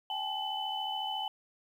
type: tone cluster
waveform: sine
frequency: 782 / 856 / 3011 Hz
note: G5 / A5 / F#7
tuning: -4 / -48 / +30 cents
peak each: -38 / -37 / -36 dBFS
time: 0.1-1.28 s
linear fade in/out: 2 ms
effects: 10-bit